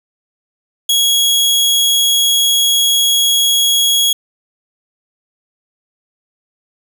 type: tone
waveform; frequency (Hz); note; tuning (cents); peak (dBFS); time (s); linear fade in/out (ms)
sawtooth; 3322; G#7; 0; -7; 0.89-4.13; 5
effects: none